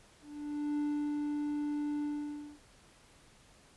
triangle tone with ADSR envelope, 294.5 Hz, D4, 5 cents sharp, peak -28 dBFS, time 0.21-2.6 s, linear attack 570 ms, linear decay 350 ms, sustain -2 dB, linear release 570 ms, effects pink hiss -61 dBFS RMS until 3.76 s + resampled to 24000 Hz

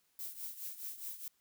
violet noise with tremolo, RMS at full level -41 dBFS, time 0.19-1.28 s, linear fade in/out 2 ms, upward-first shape triangle, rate 4.8 Hz, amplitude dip 80%, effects white hiss -75 dBFS RMS until 1.4 s

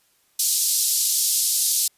white band-pass noise, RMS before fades -21 dBFS, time 0.39-1.88 s, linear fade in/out 5 ms, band 4300 to 13000 Hz, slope 24 dB/octave, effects white hiss -63 dBFS RMS until 1.97 s + resampled to 32000 Hz

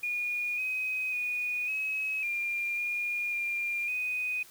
sine tone with pitch steps, 2442 / 2519 / 2465 / 2558 / 2396 / 2424 / 2397 / 2493 Hz, D#7 / D#7 / D#7 / D#7 / D7 / D#7 / D7 / D#7, -33 / +21 / -17 / +47 / +34 / -46 / +35 / +3 cents, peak -29 dBFS, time 0.03-4.43 s, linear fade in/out 5 ms, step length 550 ms, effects white hiss -54 dBFS RMS until 4.5 s

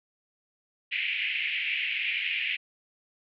white band-pass noise, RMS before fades -30 dBFS, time 0.91-2.57 s, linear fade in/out 20 ms, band 2100 to 2800 Hz, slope 48 dB/octave, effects none

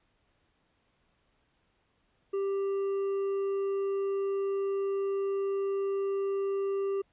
triangle tone with hard clipping, 393.5 Hz, G4, 7 cents sharp, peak -29 dBFS, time 2.33-7.02 s, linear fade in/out 10 ms, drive 7 dB, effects pink hiss -72 dBFS RMS until 7.12 s + resampled to 8000 Hz

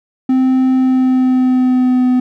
triangle tone with pitch glide, 259.6 to 251.9 Hz, C4 to B3, -13 to +34 cents, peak -7 dBFS, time 0.29-2.2 s, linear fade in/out 5 ms, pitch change -53 cents, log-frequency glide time 0.75-2.07 s, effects none

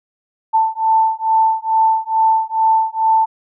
sine beating tone pair, 886 / 888.3 Hz, A5 / A5, +12 / +16 cents, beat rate 2.3 Hz, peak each -15 dBFS, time 0.53-3.26 s, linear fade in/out 20 ms, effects none

